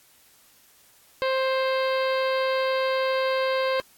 harmonic tone with a mistuned harmonic, 526 Hz, C5, 9 cents sharp, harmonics 1 / 2 / 3 / 4 / 5 / 6 / 7 / 8 / 9, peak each -23 / -29 / -33 / -35 / -37 / -39 / -40 / -41 / -42 dBFS, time 1.22-3.8 s, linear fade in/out 0 ms, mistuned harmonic 7, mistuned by +52 cents, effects white hiss -57 dBFS RMS until 3.97 s + AAC 64 kbps

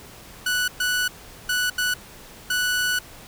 sawtooth tone bursts at uneven times, 1480 Hz, F#6, in tune, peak -17 dBFS, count 5, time 0.46-0.68 / 0.8-1.08 / 1.49-1.7 / 1.78-1.94 / 2.5-2.99 s, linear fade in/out 5 ms, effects pink hiss -44 dBFS RMS until 3.27 s

